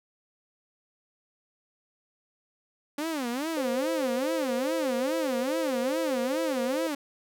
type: tone with vibrato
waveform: sawtooth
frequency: 278.4 Hz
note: C#4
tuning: 8 cents sharp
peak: -25 dBFS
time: 2.98-6.95 s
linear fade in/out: 5 ms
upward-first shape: sine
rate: 2.4 Hz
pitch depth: 290 cents each way
type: tone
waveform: sine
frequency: 523.3 Hz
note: C5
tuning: in tune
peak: -28 dBFS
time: 3.57-6.87 s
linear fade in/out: 2 ms
effects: none